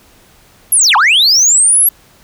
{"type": "linear two-way sweep", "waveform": "sine", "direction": "down then up", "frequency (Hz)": [11600, 784, 11600], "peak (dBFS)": -3, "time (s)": [0.72, 1.89], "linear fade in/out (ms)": 5, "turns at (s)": 0.96, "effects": ["tanh soft clip ceiling -5 dBFS", "pink hiss -46 dBFS RMS until 2.23 s"]}